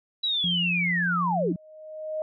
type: linear sweep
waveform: sine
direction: down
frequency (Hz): 3951 to 260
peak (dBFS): -23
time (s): 0.23-1.53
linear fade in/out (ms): 10
type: tone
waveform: sine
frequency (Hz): 175.4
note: F3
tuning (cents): +8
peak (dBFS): -27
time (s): 0.44-1.56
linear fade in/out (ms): 2
type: tone with exponential growth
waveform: sine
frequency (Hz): 622.3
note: D#5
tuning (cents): 0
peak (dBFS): -25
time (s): 1.2-2.22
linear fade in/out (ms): 1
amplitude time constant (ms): 220
effects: none